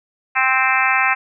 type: harmonic tone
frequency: 261.6 Hz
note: C4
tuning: in tune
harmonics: 3 / 4 / 5 / 6 / 7 / 8 / 9 / 10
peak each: -22 / -22 / -22 / -22 / -22 / -22 / -22 / -22 dBFS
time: 0.35-1.15 s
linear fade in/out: 20 ms
effects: none